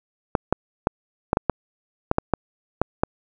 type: clicks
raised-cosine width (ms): 1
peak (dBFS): -3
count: 11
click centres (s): 0.352 / 0.526 / 0.871 / 1.331 / 1.371 / 1.497 / 2.114 / 2.184 / 2.337 / 2.816 / 3.035
effects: none